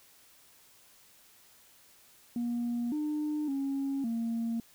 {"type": "tone with pitch steps", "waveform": "sine", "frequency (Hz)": [238.4, 301.3, 274.5, 230], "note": ["A#3", "D4", "C#4", "A#3"], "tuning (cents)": [39, 44, -17, -23], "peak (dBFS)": -28, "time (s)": [2.36, 4.6], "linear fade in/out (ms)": 2, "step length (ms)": 560, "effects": ["tanh soft clip ceiling -27 dBFS", "white hiss -60 dBFS RMS until 4.74 s"]}